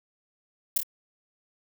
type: noise with echo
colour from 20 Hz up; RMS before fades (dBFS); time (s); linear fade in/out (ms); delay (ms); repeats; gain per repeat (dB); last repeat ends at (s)
violet; -22; 0.76-0.78; 5; 26; 2; -5; 0.832
effects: none